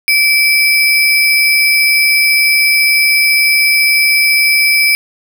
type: tone with sample-and-hold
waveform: sine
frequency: 2318 Hz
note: D7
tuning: 23 cents flat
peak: -7 dBFS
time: 0.08-4.95 s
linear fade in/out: 0 ms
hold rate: 7350 Hz
effects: none